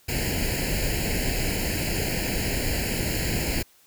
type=noise with comb filter; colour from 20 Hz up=pink; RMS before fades=-26 dBFS; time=0.08-3.63 s; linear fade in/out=10 ms; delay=0.42 ms; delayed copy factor=+0.95; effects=white hiss -58 dBFS RMS until 3.86 s